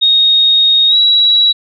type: tone with pitch glide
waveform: sine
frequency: 3729 to 3894 Hz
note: A#7 to B7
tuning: 0 to -25 cents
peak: -6 dBFS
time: 0.01-1.53 s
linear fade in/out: 20 ms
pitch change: +75 cents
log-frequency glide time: 0.88-0.96 s
effects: none